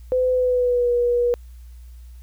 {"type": "tone with pitch glide", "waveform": "sine", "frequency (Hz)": [508, 482.8], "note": ["B4", "B4"], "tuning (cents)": [49, -39], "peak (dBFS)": -16, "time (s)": [0.12, 1.34], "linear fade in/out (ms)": 0, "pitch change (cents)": -88, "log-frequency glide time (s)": [0.31, 0.91], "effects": ["added 60 Hz sine -38 dBFS peak until 2.22 s", "white hiss -60 dBFS RMS until 2.22 s"]}